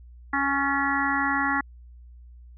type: harmonic tone with a mistuned harmonic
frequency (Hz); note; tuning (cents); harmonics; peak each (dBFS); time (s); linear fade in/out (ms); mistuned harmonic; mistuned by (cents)
277.2; C#4; 0; 1 / 3 / 4 / 5 / 6 / 7; -29 / -29 / -29 / -29 / -29 / -29; 0.33-1.61; 5; 6; +50
effects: added 60 Hz sine -44 dBFS peak until 2.57 s